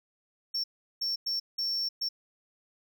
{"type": "tone bursts at uneven times", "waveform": "triangle", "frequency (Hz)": 5450, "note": "F8", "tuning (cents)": -43, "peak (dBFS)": -27, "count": 5, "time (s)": [[0.54, 0.64], [1.01, 1.16], [1.26, 1.4], [1.58, 1.89], [2.01, 2.09]], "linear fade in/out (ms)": 10, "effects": []}